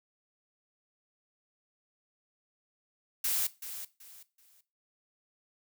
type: noise with echo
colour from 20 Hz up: blue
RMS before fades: -30 dBFS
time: 3.24-3.47 s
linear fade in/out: 5 ms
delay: 380 ms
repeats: 3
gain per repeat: -11 dB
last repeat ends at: 4.61 s
effects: noise-tail reverb RT60 0.3 s tail -17 dB re dry